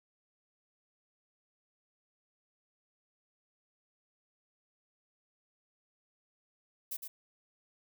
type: noise with echo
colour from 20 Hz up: violet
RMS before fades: -38 dBFS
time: 6.91-6.97 s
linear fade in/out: 10 ms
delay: 110 ms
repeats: 1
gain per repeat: -5 dB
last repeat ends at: 7.08 s
effects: none